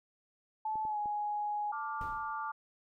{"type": "tone with pitch glide", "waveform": "sine", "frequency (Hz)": [868, 833.6], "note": ["A5", "G#5"], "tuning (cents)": [-24, 6], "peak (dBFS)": -32, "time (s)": [0.65, 1.72], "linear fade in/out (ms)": 5, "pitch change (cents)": -70, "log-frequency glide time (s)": [0.86, 0.98]}
{"type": "clicks", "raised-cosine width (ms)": 2, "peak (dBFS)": -37, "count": 3, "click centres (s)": [0.756, 0.852, 1.058]}
{"type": "chord", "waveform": "sine", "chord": "D minor", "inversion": "second", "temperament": "just", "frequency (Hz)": [881, 1174.7, 1409.6], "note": ["A5", "D6", "F6"], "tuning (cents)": [2, 0, 16], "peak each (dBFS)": [-39, -38, -43], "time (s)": [1.72, 2.52], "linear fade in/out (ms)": 10}
{"type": "noise with exponential decay", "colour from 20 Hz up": "brown", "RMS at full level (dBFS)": -41, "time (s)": [2.01, 2.43], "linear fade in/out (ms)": 2, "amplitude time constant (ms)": 91}
{"effects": []}